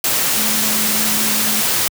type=tone in noise; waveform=sine; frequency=215 Hz; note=A3; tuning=40 cents flat; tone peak=-25 dBFS; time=0.37-1.61 s; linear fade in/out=2 ms; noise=white; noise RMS=-17 dBFS; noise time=0.04-1.88 s; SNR=-11 dB; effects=high-pass 80 Hz 12 dB/octave